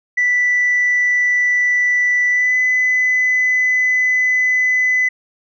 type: tone with pitch glide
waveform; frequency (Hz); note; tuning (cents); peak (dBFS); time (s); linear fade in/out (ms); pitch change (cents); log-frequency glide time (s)
sine; 1974 to 2009; B6 to B6; -1 to +29; -11; 0.17-5.09; 10; +30; 2.3-2.56
effects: tanh soft clip ceiling -9 dBFS